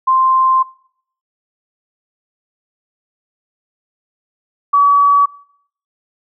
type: tone pair in turn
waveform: sine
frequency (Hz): 1046.5 / 1139.3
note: C6 / C#6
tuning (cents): 0 / +47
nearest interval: minor second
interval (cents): 147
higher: second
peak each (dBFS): -9 / -7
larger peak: second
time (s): 0.07-0.63 / 4.73-5.26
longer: first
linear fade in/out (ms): 10
effects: noise-tail reverb RT60 0.6 s tail -20 dB re dry